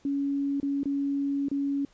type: tone with dropouts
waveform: sine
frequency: 280 Hz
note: C#4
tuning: 18 cents sharp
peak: -25 dBFS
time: 0.05-1.85 s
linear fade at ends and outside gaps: 2 ms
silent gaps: 0.601-0.629 / 0.833-0.856 / 1.485-1.514 s
effects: pink hiss -62 dBFS RMS until 1.93 s + resampled to 16000 Hz